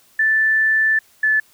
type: tone pair in turn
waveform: sine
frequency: 1760 / 1737.8 Hz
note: A6 / A6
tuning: 0 / -22 cents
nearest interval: unison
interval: 22 cents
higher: first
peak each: -13 dBFS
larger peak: neither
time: 0.19-0.99 / 1.23-1.4 s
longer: first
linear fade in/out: 5 ms
effects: white hiss -54 dBFS RMS until 1.53 s